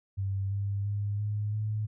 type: tone with pitch steps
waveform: sine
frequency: 97.6 / 99.88 / 102.22 / 104.61 / 107.05 Hz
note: G2 / G2 / G#2 / G#2 / A2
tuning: -7 / +33 / -27 / +13 / -47 cents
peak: -28 dBFS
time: 0.17-1.87 s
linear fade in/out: 20 ms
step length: 340 ms
effects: none